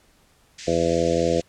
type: band-pass noise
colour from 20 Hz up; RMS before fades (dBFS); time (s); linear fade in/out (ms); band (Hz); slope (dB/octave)
white; -39; 0.58-1.42; 10; 1700 to 7300; 48
type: harmonic tone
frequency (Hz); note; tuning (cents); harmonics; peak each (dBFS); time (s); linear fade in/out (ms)
84; E2; +33; 1 / 2 / 3 / 4 / 5 / 6 / 7 / 8; -32 / -28 / -30 / -26 / -27 / -22 / -29 / -28; 0.67-1.41; 10
effects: pink hiss -59 dBFS RMS until 1.48 s + low-pass 12000 Hz 12 dB/octave